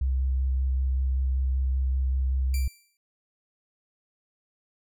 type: tone with vibrato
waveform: sine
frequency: 65.41 Hz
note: C2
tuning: in tune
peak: -22 dBFS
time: 0.01-2.68 s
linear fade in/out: 5 ms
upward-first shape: square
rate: 5.2 Hz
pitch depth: 11 cents each way
type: tone with exponential decay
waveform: 10% pulse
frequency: 2349 Hz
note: D7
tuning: in tune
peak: -25 dBFS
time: 2.54-2.97 s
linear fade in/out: 1 ms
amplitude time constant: 93 ms
effects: none